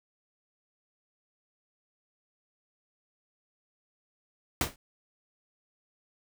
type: noise with exponential decay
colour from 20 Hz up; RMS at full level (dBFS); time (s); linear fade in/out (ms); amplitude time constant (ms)
pink; -23; 4.61-4.76; 2; 32
effects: none